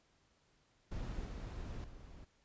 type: noise with level steps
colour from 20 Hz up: brown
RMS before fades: -42 / -44 / -53 dBFS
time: 0.91-2.25 s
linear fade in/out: 10 ms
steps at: 1.25 / 1.84 s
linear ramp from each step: 2 ms
effects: pink hiss -73 dBFS RMS until 2.44 s + resampled to 16000 Hz